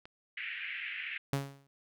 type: click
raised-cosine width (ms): 0.3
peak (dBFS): -32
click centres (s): 0.055
type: band-pass noise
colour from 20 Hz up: white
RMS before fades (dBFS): -40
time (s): 0.37-1.18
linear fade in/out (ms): 5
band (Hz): 1700 to 2700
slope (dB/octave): 48
type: tone with exponential decay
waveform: sawtooth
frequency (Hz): 138.59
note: C#3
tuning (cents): 0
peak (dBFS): -23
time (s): 1.33-1.67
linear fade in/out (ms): 0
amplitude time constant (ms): 72
effects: none